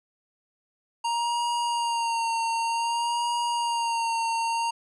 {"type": "tone with vibrato", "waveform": "square", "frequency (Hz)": 932.3, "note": "A#5", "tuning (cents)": 0, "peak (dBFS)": -25, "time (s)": [1.04, 4.71], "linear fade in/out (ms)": 10, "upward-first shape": "sine", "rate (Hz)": 0.54, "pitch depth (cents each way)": 33, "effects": ["resampled to 24000 Hz"]}